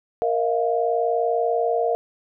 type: chord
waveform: sine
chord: Bb suspended fourth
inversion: none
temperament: equal with one note detuned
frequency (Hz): 466.2 / 638.3 / 698.5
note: Bb4 / Eb5 / F5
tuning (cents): 0 / +44 / 0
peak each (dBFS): -22 / -25 / -23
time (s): 0.22-1.95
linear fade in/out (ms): 0
effects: none